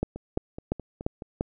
two click trains, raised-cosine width 2 ms, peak -12 / -23 dBFS, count 5 / 6, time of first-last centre 0.03-1.409 / 0.16-1.222 s, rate 2.9 / 4.71 Hz, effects none

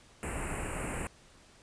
pink band-stop noise, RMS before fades -36 dBFS, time 0.23-1.07 s, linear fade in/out 0 ms, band 2800 to 7400 Hz, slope 96 dB/octave, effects pink hiss -59 dBFS RMS until 1.62 s + resampled to 22050 Hz

